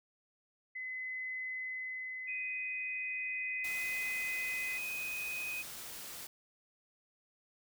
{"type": "tone with tremolo", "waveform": "sine", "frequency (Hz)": 2030, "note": "B6", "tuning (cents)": 47, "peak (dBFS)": -37, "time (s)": [0.75, 4.78], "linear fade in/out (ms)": 10, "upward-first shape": "sine", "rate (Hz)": 0.38, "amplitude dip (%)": 40}
{"type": "tone", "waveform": "sine", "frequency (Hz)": 2503, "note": "D#7", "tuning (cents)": 10, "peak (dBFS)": -37, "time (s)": [2.27, 5.63], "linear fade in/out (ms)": 20}
{"type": "noise", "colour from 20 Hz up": "white", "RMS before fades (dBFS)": -46, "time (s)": [3.64, 6.27], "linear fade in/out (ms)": 5}
{"effects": []}